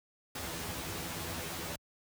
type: noise with comb filter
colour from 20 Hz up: pink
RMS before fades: -39 dBFS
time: 0.35-1.76 s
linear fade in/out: 5 ms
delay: 12 ms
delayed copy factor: +0.9
effects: high-pass 60 Hz 12 dB/octave